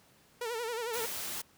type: tone with vibrato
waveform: sawtooth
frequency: 464.8 Hz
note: A#4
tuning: 5 cents flat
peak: -30 dBFS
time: 0.41-1.06 s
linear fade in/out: 5 ms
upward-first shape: sine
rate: 11 Hz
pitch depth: 94 cents each way
type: noise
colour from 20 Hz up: white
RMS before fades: -38 dBFS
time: 0.93-1.42 s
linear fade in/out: 10 ms
effects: pink hiss -63 dBFS RMS until 1.57 s + high-pass 80 Hz 12 dB/octave